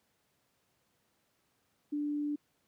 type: tone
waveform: sine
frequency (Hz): 293.7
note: D4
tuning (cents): 0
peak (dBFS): -31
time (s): 1.92-2.36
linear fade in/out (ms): 10
effects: pink hiss -75 dBFS RMS until 2.67 s + high-pass 100 Hz 12 dB/octave